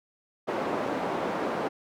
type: band-pass noise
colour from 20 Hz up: white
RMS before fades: -30 dBFS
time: 0.47-1.69 s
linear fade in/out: 20 ms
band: 240 to 730 Hz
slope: 12 dB/octave
effects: none